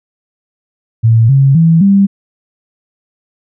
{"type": "tone with pitch steps", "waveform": "sine", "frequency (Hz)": [113.5, 136.54, 164.27, 197.61], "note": ["A#2", "C#3", "E3", "G3"], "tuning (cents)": [-46, -26, -6, 14], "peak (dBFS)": -4, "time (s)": [1.03, 2.07], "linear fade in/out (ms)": 20, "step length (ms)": 260, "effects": []}